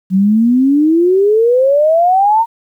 sine exponential sweep, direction up, 183.4 to 934 Hz, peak -7 dBFS, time 0.1-2.46 s, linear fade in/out 50 ms, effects 8-bit

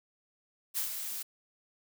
blue noise with ADSR envelope, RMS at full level -31 dBFS, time 0.74-1.23 s, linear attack 37 ms, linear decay 110 ms, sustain -7 dB, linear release 11 ms, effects none

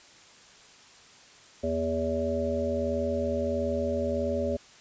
harmonic tone with a mistuned harmonic, 81.5 Hz, E2, 19 cents flat, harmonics 1 / 3 / 5 / 7 / 8, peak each -34 / -32 / -33 / -29 / -38 dBFS, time 1.63-4.57 s, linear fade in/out 10 ms, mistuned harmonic 3, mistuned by -17 cents, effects white hiss -53 dBFS RMS until 4.8 s + resampled to 16000 Hz

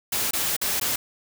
white noise with dropouts, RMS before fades -25 dBFS, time 0.12-0.96 s, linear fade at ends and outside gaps 5 ms, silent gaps 0.31-0.333 / 0.566-0.614 / 0.799-0.812 s, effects none

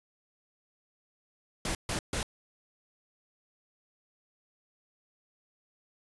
pink noise bursts, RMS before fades -32 dBFS, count 3, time 1.65-2.23 s, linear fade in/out 2 ms, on 100 ms, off 140 ms, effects resampled to 24000 Hz

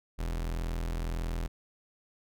40% pulse tone, 41.7 Hz, E1, 21 cents sharp, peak -30 dBFS, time 0.18-1.48 s, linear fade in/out 20 ms, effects none

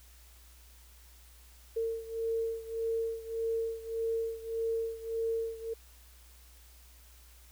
sine beating tone pair, 453.5 / 455.2 Hz, A#4 / A#4, -48 / -41 cents, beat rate 1.7 Hz, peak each -33 / -36 dBFS, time 1.76-5.74 s, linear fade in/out 10 ms, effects added 60 Hz sine -55 dBFS peak until 7.51 s + white hiss -60 dBFS RMS until 7.51 s

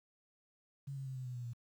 sine tone with pitch steps, 138.59 / 135.11 / 131.72 / 128.42 / 125.19 / 122.05 / 118.99 Hz, C#3 / C#3 / C3 / C3 / B2 / B2 / A#2, 0 / -44 / +12 / -32 / +24 / -20 / +36 cents, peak -40 dBFS, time 0.87-1.535 s, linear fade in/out 10 ms, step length 95 ms, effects 11-bit

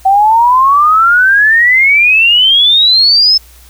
sine exponential sweep, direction up, 759 to 5280 Hz, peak -4 dBFS, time 0.05-3.38 s, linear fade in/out 10 ms, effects added 60 Hz sine -38 dBFS peak until 3.69 s + white hiss -42 dBFS RMS until 3.69 s

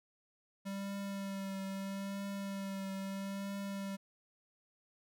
square tone with vibrato, 196 Hz, G3, in tune, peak -39 dBFS, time 0.65-3.97 s, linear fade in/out 20 ms, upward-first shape triangle, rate 0.77 Hz, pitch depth 25 cents each way, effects none

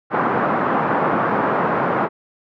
white band-pass noise, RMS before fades -19 dBFS, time 0.1-2.09 s, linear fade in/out 50 ms, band 140 to 1300 Hz, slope 24 dB/octave, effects none

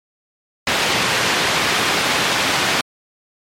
white band-pass noise, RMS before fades -18 dBFS, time 0.67-2.81 s, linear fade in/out 2 ms, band 110 to 3300 Hz, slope 12 dB/octave, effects MP3 64 kbps

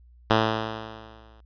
5% pulse tone with exponential decay, 110.7 Hz, A2, 11 cents sharp, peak -5 dBFS, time 0.3-1.41 s, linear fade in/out 5 ms, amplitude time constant 240 ms, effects added 60 Hz sine -50 dBFS peak until 1.45 s + resampled to 11025 Hz

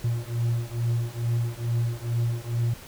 triangle beating tone pair, 116.54 / 118.84 Hz, A#2 / A#2, 0 / +34 cents, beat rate 2.3 Hz, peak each -25 dBFS, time 0.04-2.74 s, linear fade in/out 5 ms, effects pink hiss -45 dBFS RMS until 2.87 s

